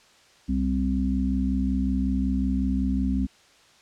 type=harmonic tone; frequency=65.41 Hz; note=C2; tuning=in tune; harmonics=1 / 3 / 4; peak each=-26 / -26 / -26 dBFS; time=0.48-3.27 s; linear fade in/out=20 ms; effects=white hiss -56 dBFS RMS until 3.81 s + low-pass 6000 Hz 12 dB/octave